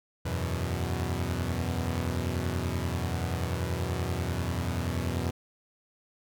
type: chord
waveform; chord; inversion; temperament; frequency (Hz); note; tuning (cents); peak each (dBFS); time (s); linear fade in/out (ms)
sawtooth; E suspended second; none; equal with one note detuned; 82.41 / 92.77 / 123.47; E2 / F#2 / B2; 0 / +5 / 0; -28 / -29 / -30; 0.25-5.31; 10
effects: none